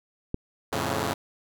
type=click; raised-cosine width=3 ms; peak=-15 dBFS; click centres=0.344 s
type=chord; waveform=5% pulse; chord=F augmented; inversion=none; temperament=equal; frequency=87.31 / 110 / 138.59 Hz; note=F2 / A2 / C#3; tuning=0 / 0 / 0 cents; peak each=-19 dBFS; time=0.72-1.14 s; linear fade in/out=10 ms
effects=none